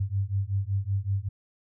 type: beating tone pair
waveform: sine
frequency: 95.9 / 101.2 Hz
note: G2 / G#2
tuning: -37 / -44 cents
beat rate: 5.3 Hz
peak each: -28 dBFS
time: 0-1.29 s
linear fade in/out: 10 ms
effects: none